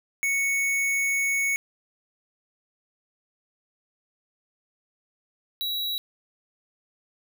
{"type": "tone pair in turn", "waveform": "square", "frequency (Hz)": [2217, 3887], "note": ["C#7", "B7"], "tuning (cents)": [0, -28], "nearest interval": "minor seventh", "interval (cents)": 972, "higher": "second", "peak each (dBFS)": [-23, -27], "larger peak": "first", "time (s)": [[0.23, 1.56], [5.61, 5.98]], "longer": "first", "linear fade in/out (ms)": 0, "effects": []}